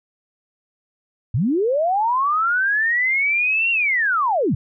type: linear two-way sweep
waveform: sine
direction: up then down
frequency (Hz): 94 to 2776 to 94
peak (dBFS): -16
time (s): 1.34-4.55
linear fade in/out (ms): 5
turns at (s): 3.71
effects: none